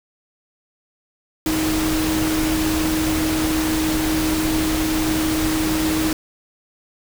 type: tone in noise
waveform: sine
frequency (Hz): 314.4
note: D#4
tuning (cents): +18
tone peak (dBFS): -19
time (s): 1.46-6.13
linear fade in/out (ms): 2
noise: pink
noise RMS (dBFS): -24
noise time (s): 1.46-6.13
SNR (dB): +2
effects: none